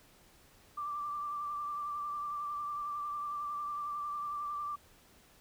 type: tone with vibrato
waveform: sine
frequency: 1174.7 Hz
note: D6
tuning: in tune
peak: -35 dBFS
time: 0.77-4.76 s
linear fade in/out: 10 ms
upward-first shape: triangle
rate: 11 Hz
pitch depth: 31 cents each way
effects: pink hiss -62 dBFS RMS until 5.4 s